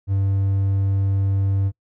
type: tone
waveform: triangle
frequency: 97.8 Hz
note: G2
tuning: 4 cents flat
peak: -15 dBFS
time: 0.07-1.72 s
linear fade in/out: 50 ms
effects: noise-tail reverb RT60 0.1 s tail -24 dB re dry